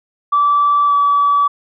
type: tone with pitch glide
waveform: sine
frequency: 1159 to 1147 Hz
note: D6 to D6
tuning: -23 to -41 cents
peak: -9 dBFS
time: 0.32-1.48 s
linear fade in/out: 10 ms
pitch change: -18 cents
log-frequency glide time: 0.86-0.93 s
effects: tanh soft clip ceiling -5 dBFS